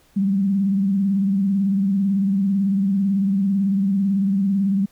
sine tone with vibrato, 196 Hz, G3, in tune, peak -16 dBFS, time 0.16-4.86 s, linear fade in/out 10 ms, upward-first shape sine, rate 18 Hz, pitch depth 65 cents each way, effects pink hiss -57 dBFS RMS until 4.91 s

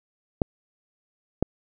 clicks, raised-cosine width 2 ms, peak -7 dBFS, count 2, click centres 0.418 / 1.426 s, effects none

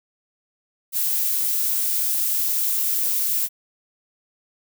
violet noise, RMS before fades -22 dBFS, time 0.92-3.49 s, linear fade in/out 50 ms, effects none

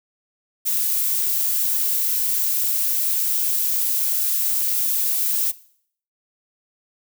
violet noise, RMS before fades -21 dBFS, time 0.65-5.52 s, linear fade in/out 20 ms, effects noise-tail reverb RT60 0.6 s tail -19 dB re dry

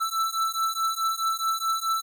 square beating tone pair, 1323 / 1327.7 Hz, E6 / E6, +6 / +12 cents, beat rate 4.7 Hz, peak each -28 dBFS, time 0-2.02 s, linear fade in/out 20 ms, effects none

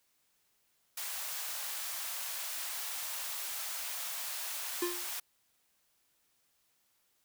white high-pass noise, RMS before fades -39 dBFS, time 0.97-5.2 s, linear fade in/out 5 ms, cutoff 640 Hz, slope 24 dB/octave
square tone with exponential decay, 350.8 Hz, F4, 8 cents sharp, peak -29 dBFS, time 4.82-5.11 s, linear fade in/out 5 ms, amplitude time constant 61 ms
effects white hiss -74 dBFS RMS until 7.24 s

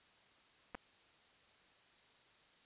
clicks, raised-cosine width 0.5 ms, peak -30 dBFS, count 2, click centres 0.747 / 0.751 s, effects white hiss -67 dBFS RMS until 2.65 s + resampled to 8000 Hz

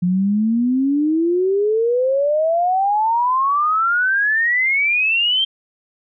sine exponential sweep, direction up, 174.61 to 3183 Hz, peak -14 dBFS, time 0.02-5.45 s, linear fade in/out 10 ms, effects none

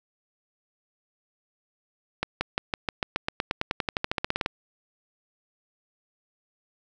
accelerating click train, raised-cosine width 0.3 ms, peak -9 dBFS, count 23, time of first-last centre 2.23-4.461 s, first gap 180 ms, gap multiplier 0.94, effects none

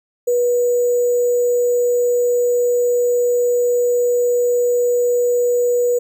sine tone with sample-and-hold, 486.4 Hz, B4, 26 cents flat, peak -13 dBFS, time 0.27-5.99 s, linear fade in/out 10 ms, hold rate 7350 Hz, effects none

